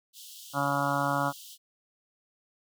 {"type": "high-pass noise", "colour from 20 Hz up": "pink", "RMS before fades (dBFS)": -47, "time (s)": [0.13, 1.58], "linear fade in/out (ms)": 50, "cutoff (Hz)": 2900, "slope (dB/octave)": 96}
{"type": "harmonic tone", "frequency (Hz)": 141.1, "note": "C#3", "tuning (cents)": 31, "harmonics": [1, 2, 4, 5, 6, 7, 8, 9, 10], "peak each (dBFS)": [-34, -34, -34, -34, -34, -34, -34, -34, -34], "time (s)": [0.53, 1.33], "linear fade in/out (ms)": 50}
{"effects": []}